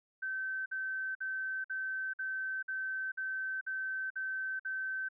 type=tone bursts; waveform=sine; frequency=1541 Hz; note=G6; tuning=30 cents flat; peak=-34 dBFS; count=10; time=0.22-5.088 s; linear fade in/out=10 ms; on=440 ms; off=52 ms; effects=none